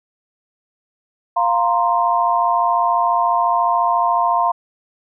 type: chord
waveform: sine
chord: F suspended fourth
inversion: none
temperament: equal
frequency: 698.5 / 932.3 / 1046.5 Hz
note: F5 / Bb5 / C6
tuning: 0 / 0 / 0 cents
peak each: -18 dBFS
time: 1.36-4.52 s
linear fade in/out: 10 ms
effects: none